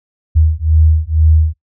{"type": "beating tone pair", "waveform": "sine", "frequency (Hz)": [77.78, 79.88], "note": ["D#2", "D#2"], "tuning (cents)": [0, 46], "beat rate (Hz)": 2.1, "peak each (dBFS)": -11, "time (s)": [0.35, 1.54], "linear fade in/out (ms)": 20, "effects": ["noise-tail reverb RT60 0.1 s tail -20 dB re dry"]}